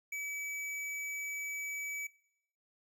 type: tone with hard clipping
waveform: triangle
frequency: 2289 Hz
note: D7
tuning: 45 cents flat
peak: -38 dBFS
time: 0.12-2.07 s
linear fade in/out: 5 ms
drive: 18 dB
effects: noise-tail reverb RT60 0.7 s tail -20 dB re dry